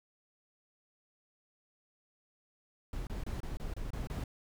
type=noise bursts; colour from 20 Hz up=brown; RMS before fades=-38 dBFS; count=8; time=2.93-4.239 s; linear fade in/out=2 ms; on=140 ms; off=27 ms; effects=none